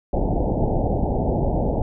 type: low-pass noise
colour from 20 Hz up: pink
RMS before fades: -21 dBFS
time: 0.13-1.82 s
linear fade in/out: 2 ms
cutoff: 860 Hz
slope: 96 dB/octave
effects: none